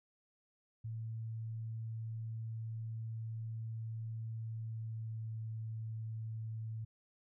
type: tone with pitch glide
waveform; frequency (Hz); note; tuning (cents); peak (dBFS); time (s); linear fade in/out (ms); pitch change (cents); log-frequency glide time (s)
sine; 112.3 to 111.14; A2 to A2; +36 to +18; -39; 0.84-6.85; 10; -18; 4.46-5.36
effects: none